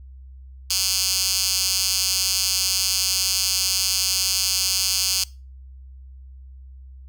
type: tone with high-pass filter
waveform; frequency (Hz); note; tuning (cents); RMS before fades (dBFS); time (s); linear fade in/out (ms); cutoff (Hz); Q
10% pulse; 189; F#3; +37; -22; 0.7-5.24; 5; 4900; 2
effects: noise-tail reverb RT60 0.3 s tail -22 dB re dry + added 65 Hz sine -39 dBFS peak until 7.08 s